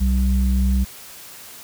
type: tone pair together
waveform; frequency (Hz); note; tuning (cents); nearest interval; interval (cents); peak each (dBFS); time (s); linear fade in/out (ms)
sine; 63.4 / 193.2; B1 / G3; +46 / -25; octave + perfect fifth; 1929; -15 / -21; 0-0.85; 20
effects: tanh soft clip ceiling -8 dBFS + white hiss -40 dBFS RMS until 1.63 s